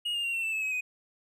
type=tone with pitch steps; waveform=triangle; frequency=2871 / 2815 / 2760 / 2707 / 2654 / 2602 / 2552 / 2502 Hz; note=F7 / F7 / F7 / E7 / E7 / E7 / D#7 / D#7; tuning=+47 / +13 / -21 / +45 / +11 / -23 / +43 / +9 cents; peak=-27 dBFS; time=0.05-0.81 s; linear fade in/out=10 ms; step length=95 ms; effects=none